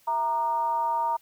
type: tone with frequency modulation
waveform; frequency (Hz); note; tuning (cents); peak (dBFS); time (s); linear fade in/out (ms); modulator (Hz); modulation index
sine; 932.3; A#5; 0; -23; 0.07-1.17; 10; 271; 0.49
effects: white hiss -61 dBFS RMS until 1.21 s